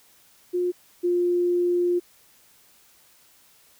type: tone pair in turn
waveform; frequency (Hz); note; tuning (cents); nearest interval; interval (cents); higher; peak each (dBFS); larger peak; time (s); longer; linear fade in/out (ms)
sine; 356.9 / 352.4; F4 / F4; +38 / +16; unison; 22; first; -21 / -19; second; 0.53-0.72 / 1.03-2; second; 20
effects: white hiss -57 dBFS RMS until 3.79 s